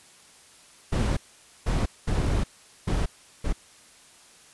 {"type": "noise bursts at uneven times", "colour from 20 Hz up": "brown", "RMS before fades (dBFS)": -24, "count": 5, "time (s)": [[0.92, 1.17], [1.66, 1.86], [2.07, 2.44], [2.87, 3.06], [3.44, 3.53]], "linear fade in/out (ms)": 10, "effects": ["white hiss -53 dBFS RMS until 4.53 s", "resampled to 24000 Hz"]}